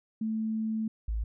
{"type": "tone pair in turn", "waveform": "sine", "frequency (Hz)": [220, 54.81], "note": ["A3", "A1"], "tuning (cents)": [0, -6], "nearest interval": "2 octaves", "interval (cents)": 2406, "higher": "first", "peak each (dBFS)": -28, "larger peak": "neither", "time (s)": [[0.21, 0.88], [1.08, 1.24]], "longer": "first", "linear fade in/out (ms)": 5, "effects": []}